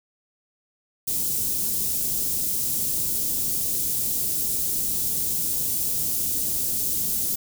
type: band-stop noise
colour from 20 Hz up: white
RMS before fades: -25 dBFS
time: 1.07-7.36 s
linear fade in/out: 10 ms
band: 290 to 7500 Hz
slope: 12 dB/octave
effects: none